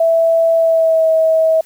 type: tone with pitch glide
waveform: sine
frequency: 659.3 to 642.8 Hz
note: E5 to E5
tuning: 0 to -44 cents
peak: -9 dBFS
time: 0-1.61 s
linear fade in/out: 5 ms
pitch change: -44 cents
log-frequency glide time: 0.55-1.09 s
effects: white hiss -47 dBFS RMS until 1.65 s